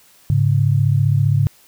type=tone pair together; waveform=sine; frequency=105.11 / 140.3 Hz; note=G#2 / C#3; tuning=+21 / +21 cents; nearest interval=perfect fourth; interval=500 cents; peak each=-15 dBFS; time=0.3-1.47 s; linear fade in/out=0 ms; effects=white hiss -51 dBFS RMS until 1.67 s